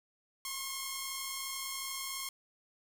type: tone pair together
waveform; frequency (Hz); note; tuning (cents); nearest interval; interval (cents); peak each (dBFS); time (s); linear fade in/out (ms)
5% pulse; 1049.6 / 1081; C6 / C#6; +5 / -44; minor second; 51; -33 / -26; 0.45-2.29; 2
effects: 9-bit